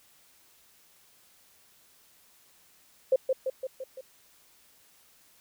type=tone with echo; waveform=sine; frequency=523.3 Hz; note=C5; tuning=in tune; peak=-18 dBFS; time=3.12-3.16 s; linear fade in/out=5 ms; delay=170 ms; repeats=5; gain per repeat=-4 dB; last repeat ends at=4.01 s; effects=white hiss -61 dBFS RMS until 5.4 s